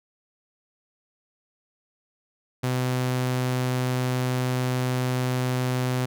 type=tone; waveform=sawtooth; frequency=126.9 Hz; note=B2; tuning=47 cents sharp; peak=-19 dBFS; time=2.63-6.06 s; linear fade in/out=10 ms; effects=none